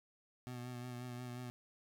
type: tone with vibrato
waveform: 25% pulse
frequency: 123.47 Hz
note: B2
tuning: in tune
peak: -40 dBFS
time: 0.47-1.5 s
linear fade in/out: 0 ms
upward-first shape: sine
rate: 5.6 Hz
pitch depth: 29 cents each way
effects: none